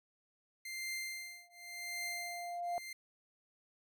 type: tone with tremolo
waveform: sawtooth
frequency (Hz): 2093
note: C7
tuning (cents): 0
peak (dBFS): -34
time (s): 0.65-2.93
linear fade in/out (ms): 5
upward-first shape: triangle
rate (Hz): 0.89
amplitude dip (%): 100
type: tone with exponential growth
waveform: sine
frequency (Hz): 698.5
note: F5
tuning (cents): 0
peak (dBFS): -33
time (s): 1.12-2.78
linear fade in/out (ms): 0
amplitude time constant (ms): 360
effects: none